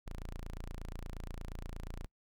sawtooth tone, 28.46 Hz, A#0, 41 cents flat, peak -37 dBFS, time 0.06-2.06 s, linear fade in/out 0 ms, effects noise-tail reverb RT60 0.1 s tail -26 dB re dry

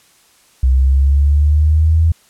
sine linear sweep, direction up, 63.7 to 82.41 Hz, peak -8 dBFS, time 0.63-2.12 s, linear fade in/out 5 ms, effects white hiss -51 dBFS RMS until 2.29 s + low-pass 11000 Hz 12 dB/octave

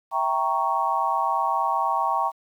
sine chord, E diminished seventh, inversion none, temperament equal, 659.3 / 784 / 932.3 / 1108.7 Hz, E5 / G5 / Bb5 / Db6, 0 / 0 / 0 / 0 cents, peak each -31 / -26 / -25 / -25 dBFS, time 0.11-2.32 s, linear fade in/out 50 ms, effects 9-bit

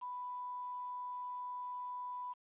sine tone with quantisation, 991 Hz, B5, 6 cents sharp, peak -40 dBFS, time 0.01-2.34 s, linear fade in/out 20 ms, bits 10, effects resampled to 8000 Hz

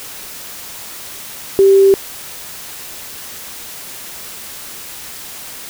sine tone, 390.3 Hz, G4, 8 cents flat, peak -5 dBFS, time 1.59-1.94 s, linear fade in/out 0 ms, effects white hiss -31 dBFS RMS until 5.69 s

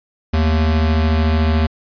square tone pair together, 79.22 / 223.9 Hz, D#2 / A3, +32 / +30 cents, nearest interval octave + tritone, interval 1798 cents, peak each -14 / -23 dBFS, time 0.33-1.67 s, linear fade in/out 10 ms, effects resampled to 11025 Hz

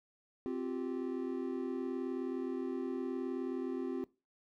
triangle chord, C suspended fourth, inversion none, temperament equal with one note detuned, 261.6 / 349.2 / 388.4 Hz, C4 / F4 / G4, 0 / 0 / -16 cents, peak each -36 / -38 / -39 dBFS, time 0.46-4.04 s, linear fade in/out 0 ms, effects noise-tail reverb RT60 0.3 s tail -21 dB re dry

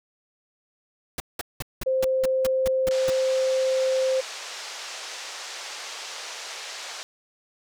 pink noise bursts, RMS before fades -30 dBFS, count 10, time 1.18-3.1 s, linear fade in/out 2 ms, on 21 ms, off 190 ms
sine tone, 523.3 Hz, C5, in tune, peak -20 dBFS, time 1.86-4.21 s, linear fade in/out 10 ms
white band-pass noise, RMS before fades -37 dBFS, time 2.91-7.03 s, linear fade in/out 0 ms, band 470 to 6500 Hz, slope 24 dB/octave
effects none

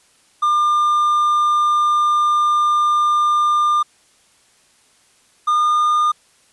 triangle tone pair in turn, 1200 / 1213.2 Hz, D6 / D#6, +37 / -44 cents, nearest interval unison, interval 19 cents, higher second, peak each -11 dBFS, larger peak neither, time 0.42-3.83 / 5.47-6.12 s, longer first, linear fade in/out 10 ms, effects white hiss -55 dBFS RMS until 6.52 s + resampled to 24000 Hz

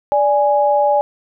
sine tone pair together, 584.7 / 830 Hz, D5 / G#5, -8 / -1 cents, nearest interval tritone, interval 607 cents, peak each -14 dBFS, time 0.12-1.01 s, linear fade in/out 0 ms, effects none

